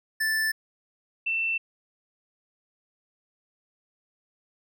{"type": "tone pair in turn", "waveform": ["square", "sine"], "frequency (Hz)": [1760, 2679], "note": ["A6", "E7"], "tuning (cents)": [0, 27], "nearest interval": "perfect fifth", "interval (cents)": 727, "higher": "second", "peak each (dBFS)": [-24, -24], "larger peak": "neither", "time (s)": [[0.2, 0.52], [1.26, 1.58]], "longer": "neither", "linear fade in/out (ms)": 10, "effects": []}